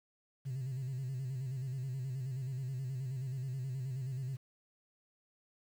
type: tone with vibrato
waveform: sine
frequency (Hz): 130.7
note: C3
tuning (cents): -1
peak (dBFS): -34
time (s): 0.45-4.37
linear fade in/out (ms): 20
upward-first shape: square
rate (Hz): 9.4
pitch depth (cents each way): 70
effects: tanh soft clip ceiling -34 dBFS + 10-bit